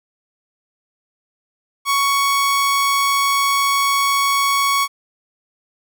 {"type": "tone", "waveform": "sawtooth", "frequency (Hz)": 1114, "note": "C#6", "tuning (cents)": 8, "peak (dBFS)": -11, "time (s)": [1.85, 4.88], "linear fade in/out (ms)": 50, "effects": []}